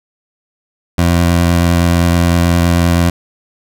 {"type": "tone with vibrato", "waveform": "20% pulse", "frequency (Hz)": 86, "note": "F2", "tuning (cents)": -26, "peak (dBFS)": -4, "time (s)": [0.98, 3.1], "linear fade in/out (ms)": 5, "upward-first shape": "triangle", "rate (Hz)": 9.6, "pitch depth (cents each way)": 18, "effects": []}